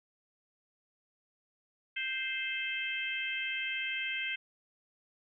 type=harmonic tone; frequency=523.3 Hz; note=C5; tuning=in tune; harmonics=3 / 4 / 5 / 6; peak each=-40 / -37 / -37 / -40 dBFS; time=1.96-4.36 s; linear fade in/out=10 ms; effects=none